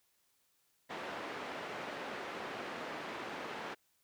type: band-pass noise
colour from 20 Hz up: pink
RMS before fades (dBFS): -43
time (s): 0.89-3.75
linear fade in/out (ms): 20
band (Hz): 340 to 2400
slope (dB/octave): 12
effects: white hiss -75 dBFS RMS until 4.03 s